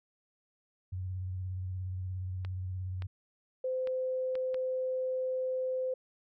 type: tone with vibrato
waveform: sine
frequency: 92.5 Hz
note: F#2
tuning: in tune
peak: -34 dBFS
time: 0.92-3.07 s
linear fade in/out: 10 ms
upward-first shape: sine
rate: 17 Hz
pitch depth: 35 cents each way
type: clicks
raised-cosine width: 0.3 ms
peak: -29 dBFS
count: 5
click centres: 2.449 / 3.022 / 3.873 / 4.354 / 4.544 s
type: tone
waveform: sine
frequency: 515 Hz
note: C5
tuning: 28 cents flat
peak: -30 dBFS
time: 3.64-5.94 s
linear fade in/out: 5 ms
effects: none